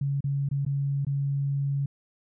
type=tone with dropouts; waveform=sine; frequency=139.8 Hz; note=C#3; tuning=15 cents sharp; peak=-24 dBFS; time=0.01-1.86 s; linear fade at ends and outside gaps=5 ms; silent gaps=0.207-0.241 / 0.489-0.512 / 0.651-0.663 / 1.049-1.067 s; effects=none